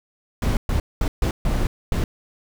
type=noise bursts at uneven times; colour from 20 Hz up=brown; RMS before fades=-20 dBFS; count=6; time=0.42-0.57 / 0.69-0.8 / 1.01-1.08 / 1.22-1.31 / 1.45-1.67 / 1.92-2.04 s; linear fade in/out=2 ms; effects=none